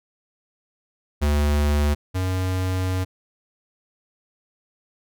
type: tone pair in turn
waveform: square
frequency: 73.42 / 92.85 Hz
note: D2 / F#2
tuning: 0 / +7 cents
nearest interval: major third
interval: 407 cents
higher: second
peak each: -18 / -22 dBFS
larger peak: first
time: 1.21-1.95 / 2.14-3.05 s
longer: second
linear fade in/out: 20 ms
effects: none